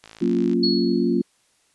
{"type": "click train", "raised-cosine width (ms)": 0.2, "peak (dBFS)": -24, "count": 28, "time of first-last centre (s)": [0.04, 0.533], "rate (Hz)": 54.8}
{"type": "chord", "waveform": "sine", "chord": "Gb major seventh", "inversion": "none", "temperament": "equal", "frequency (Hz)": [185, 233.1, 277.2, 349.2], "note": ["Gb3", "Bb3", "Db4", "F4"], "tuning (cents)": [0, 0, 0, 0], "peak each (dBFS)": [-25, -22, -24, -22], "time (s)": [0.21, 1.22], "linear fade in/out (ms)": 10}
{"type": "tone with exponential decay", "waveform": "sine", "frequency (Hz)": 4351, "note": "C#8", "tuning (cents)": -33, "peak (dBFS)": -18, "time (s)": [0.63, 1.23], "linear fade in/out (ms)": 5, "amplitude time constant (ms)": 130}
{"effects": ["white hiss -63 dBFS RMS until 1.74 s", "resampled to 24000 Hz"]}